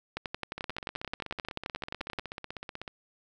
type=two click trains; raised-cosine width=0.3 ms; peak=-17 / -22 dBFS; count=24 / 38; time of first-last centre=0.17-2.188 / 0.58-2.878 s; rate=11.4 / 16.1 Hz; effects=none